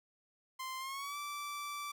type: tone with pitch glide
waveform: sawtooth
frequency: 1043 to 1164 Hz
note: C6 to D6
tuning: -6 to -16 cents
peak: -36 dBFS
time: 0.59-1.92 s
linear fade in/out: 10 ms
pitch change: +190 cents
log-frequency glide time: 0.78-1.17 s
effects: none